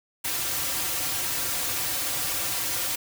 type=noise with comb filter; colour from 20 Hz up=white; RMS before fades=-28 dBFS; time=0.24-2.96 s; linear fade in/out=10 ms; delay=4.7 ms; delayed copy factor=-0.8; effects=none